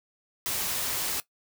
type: noise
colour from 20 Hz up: white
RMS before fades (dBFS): -30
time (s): 0.46-1.2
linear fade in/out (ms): 0
effects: noise-tail reverb RT60 0.1 s tail -17 dB re dry